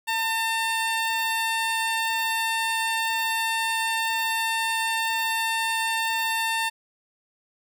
15% pulse tone, 901 Hz, A5, 41 cents sharp, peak -17 dBFS, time 0.07-6.7 s, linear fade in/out 20 ms, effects none

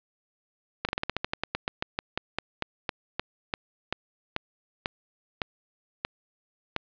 slowing click train, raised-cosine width 0.3 ms, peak -11 dBFS, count 26, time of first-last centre 0.85-6.764 s, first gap 38 ms, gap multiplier 1.13, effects resampled to 11025 Hz + 8-bit

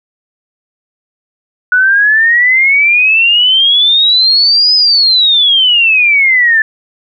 sine exponential two-way sweep, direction up then down, 1466 to 5080 to 1740 Hz, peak -5 dBFS, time 1.72-6.62 s, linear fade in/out 2 ms, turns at 4.75 s, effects none

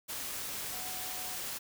sine tone in noise, 740 Hz, F#5, in tune, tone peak -48 dBFS, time 0.72-1.37 s, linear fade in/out 20 ms, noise white, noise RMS -39 dBFS, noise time 0.08-1.59 s, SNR -12 dB, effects none

